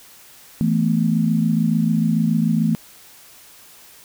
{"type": "chord", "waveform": "sine", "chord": "E suspended fourth", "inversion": "none", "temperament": "equal", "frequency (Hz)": [164.81, 220, 246.9], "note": ["E3", "A3", "B3"], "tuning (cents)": [0, 0, 0], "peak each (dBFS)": [-19, -18, -24], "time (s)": [0.61, 2.75], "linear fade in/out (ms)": 0, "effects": ["white hiss -46 dBFS RMS until 4.04 s"]}